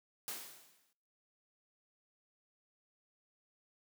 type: noise with exponential decay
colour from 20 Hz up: white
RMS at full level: -40 dBFS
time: 0.28-0.93 s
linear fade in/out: 0 ms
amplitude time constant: 140 ms
effects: noise-tail reverb RT60 0.7 s tail -24 dB re dry + high-pass 150 Hz 12 dB/octave